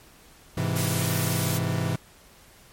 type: chord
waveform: 40% pulse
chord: Ab augmented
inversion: none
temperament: equal with one note detuned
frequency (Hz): 103.83 / 129.38 / 164.81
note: Ab2 / C3 / E3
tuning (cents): 0 / -19 / 0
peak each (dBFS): -28 / -28 / -27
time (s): 0.57-1.96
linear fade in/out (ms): 5
type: high-pass noise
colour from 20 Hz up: white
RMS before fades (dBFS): -31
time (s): 0.75-1.59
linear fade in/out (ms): 20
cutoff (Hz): 1000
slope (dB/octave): 24
effects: pink hiss -53 dBFS RMS until 2.72 s + MP3 64 kbps